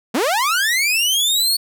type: linear sweep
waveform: sawtooth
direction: up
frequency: 197 to 4443 Hz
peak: -12 dBFS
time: 0.14-1.57 s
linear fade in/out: 10 ms
effects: none